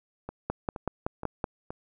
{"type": "two click trains", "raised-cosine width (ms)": 1, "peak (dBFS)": [-14, -22], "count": [6, 4], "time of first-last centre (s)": [[0.5, 1.442], [0.29, 1.705]], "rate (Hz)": [5.31, 2.12], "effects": []}